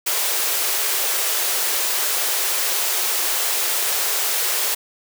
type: high-pass noise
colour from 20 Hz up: white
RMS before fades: -21 dBFS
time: 0.06-4.75 s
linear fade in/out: 10 ms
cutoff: 350 Hz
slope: 96 dB/octave
effects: none